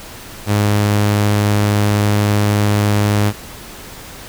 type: tone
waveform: sawtooth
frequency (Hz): 103.6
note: G#2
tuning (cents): -4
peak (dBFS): -8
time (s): 0.46-3.33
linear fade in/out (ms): 50
effects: pink hiss -34 dBFS RMS until 4.28 s